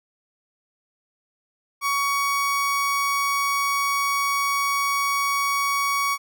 30% pulse tone, 1125 Hz, C#6, 25 cents sharp, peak -18 dBFS, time 1.81-6.18 s, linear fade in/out 50 ms, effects none

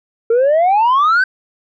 sine exponential sweep, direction up, 448.4 to 1568 Hz, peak -7 dBFS, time 0.3-1.24 s, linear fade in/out 5 ms, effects tanh soft clip ceiling -8 dBFS

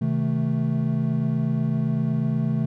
triangle chord, A diminished, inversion first, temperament equal with one note detuned, 130.81 / 158.83 / 220 Hz, C3 / Eb3 / A3, 0 / +36 / 0 cents, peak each -23 dBFS, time 0.01-2.66 s, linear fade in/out 10 ms, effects none

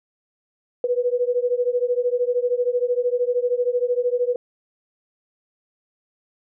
sine beating tone pair, 485.1 / 498.1 Hz, B4 / B4, -31 / +15 cents, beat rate 13 Hz, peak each -21 / -22 dBFS, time 0.84-4.36 s, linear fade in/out 2 ms, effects none

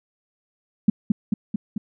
sine tone with echo, 210 Hz, G#3, 19 cents sharp, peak -10 dBFS, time 0.88-0.9 s, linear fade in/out 5 ms, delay 220 ms, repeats 4, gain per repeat -3 dB, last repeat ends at 1.78 s, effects none

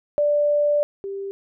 sine tone pair in turn, 587.3 / 393.8 Hz, D5 / G4, 0 / +8 cents, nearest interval perfect fifth, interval 692 cents, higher first, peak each -16 / -27 dBFS, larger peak first, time 0.18-0.83 / 1.04-1.31 s, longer first, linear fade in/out 0 ms, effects none

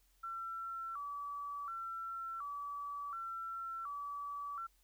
sine tone with vibrato, 1244.5 Hz, D#6, in tune, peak -40 dBFS, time 0.23-4.67 s, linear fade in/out 10 ms, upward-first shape square, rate 0.69 Hz, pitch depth 140 cents each way, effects added 44 Hz sine -70 dBFS peak until 4.83 s + white hiss -74 dBFS RMS until 4.83 s

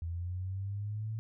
sine linear sweep, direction up, 82.41 to 112 Hz, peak -34 dBFS, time 0.02-1.19 s, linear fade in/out 0 ms, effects none

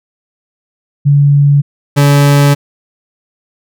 sine / 40% pulse tone pair in turn, 142.9 / 142.9 Hz, D3 / D3, -47 / -47 cents, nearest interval unison, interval 0 cents, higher neither, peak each -4 dBFS, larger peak neither, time 1.05-1.62 / 1.96-2.55 s, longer second, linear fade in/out 20 ms, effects none

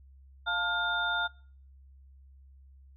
sine tone cluster, 699 / 888 / 1414 / 3610 Hz, F5 / A5 / F6 / A7, +1 / +16 / +21 / +44 cents, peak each -37 / -36 / -29 / -35 dBFS, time 0.46-1.28 s, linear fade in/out 20 ms, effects noise-tail reverb RT60 0.5 s tail -25 dB re dry + added 67 Hz sine -52 dBFS peak until 2.96 s

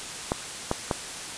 clicks, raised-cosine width 1 ms, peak -9 dBFS, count 3, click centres 0.319 / 0.714 / 0.912 s, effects white hiss -36 dBFS RMS until 1.37 s + resampled to 22050 Hz

